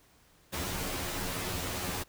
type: noise with comb filter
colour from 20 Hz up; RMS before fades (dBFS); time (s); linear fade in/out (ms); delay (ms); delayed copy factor
pink; -35; 0.52-2.04; 20; 11; +0.85
effects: pink hiss -63 dBFS RMS until 2.08 s